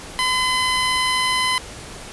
15% pulse tone, 1017 Hz, C6, 50 cents flat, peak -11 dBFS, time 0.19-1.58 s, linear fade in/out 0 ms, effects pink hiss -36 dBFS RMS until 2.12 s + resampled to 24000 Hz

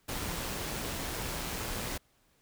pink noise with amplitude modulation, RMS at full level -35 dBFS, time 0.08-1.98 s, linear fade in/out 10 ms, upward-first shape sine, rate 120 Hz, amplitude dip 30%, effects pink hiss -69 dBFS RMS until 2.41 s

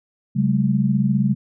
sine tone cluster, 136.6 / 191.5 / 211.3 Hz, C#3 / G3 / G#3, -25 / -40 / +30 cents, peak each -20 dBFS, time 0.35-1.35 s, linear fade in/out 20 ms, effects none

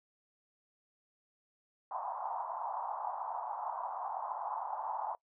white band-pass noise, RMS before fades -39 dBFS, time 1.91-5.15 s, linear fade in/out 2 ms, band 740 to 1000 Hz, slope 48 dB/octave, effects noise-tail reverb RT60 0.1 s tail -22 dB re dry

